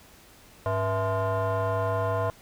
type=tone with frequency modulation; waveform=sine; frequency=277.2 Hz; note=C#4; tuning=in tune; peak=-22 dBFS; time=0.66-2.3 s; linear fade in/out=0 ms; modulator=380 Hz; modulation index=2.2; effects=tanh soft clip ceiling -21 dBFS + pink hiss -53 dBFS RMS until 2.41 s

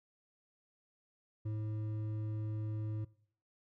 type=tone with hard clipping; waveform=triangle; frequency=107.8 Hz; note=A2; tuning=35 cents flat; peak=-37 dBFS; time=1.45-3.05 s; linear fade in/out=10 ms; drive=11 dB; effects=noise-tail reverb RT60 0.6 s tail -21 dB re dry

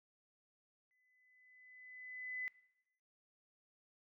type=tone with exponential growth; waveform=sine; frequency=2009 Hz; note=B6; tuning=29 cents sharp; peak=-38 dBFS; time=0.91-2.48 s; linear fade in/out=0 ms; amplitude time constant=340 ms; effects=noise-tail reverb RT60 0.9 s tail -20 dB re dry

